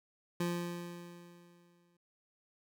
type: tone with exponential decay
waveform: 25% pulse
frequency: 173.7 Hz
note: F3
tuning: 9 cents flat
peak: -27 dBFS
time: 0.4-1.97 s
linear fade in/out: 5 ms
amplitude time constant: 340 ms
effects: none